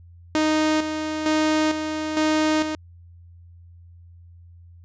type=tone with tremolo; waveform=sawtooth; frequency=310 Hz; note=D#4; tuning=6 cents flat; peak=-14 dBFS; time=0.35-2.75 s; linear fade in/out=0 ms; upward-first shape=square; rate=1.1 Hz; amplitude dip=55%; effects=added 86 Hz sine -44 dBFS peak until 4.84 s + resampled to 16000 Hz